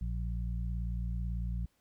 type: harmonic tone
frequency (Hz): 58.1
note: A#1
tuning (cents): -5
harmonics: 1 / 2 / 3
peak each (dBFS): -33 / -40 / -42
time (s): 0.01-1.66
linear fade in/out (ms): 5
effects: pink hiss -74 dBFS RMS until 1.8 s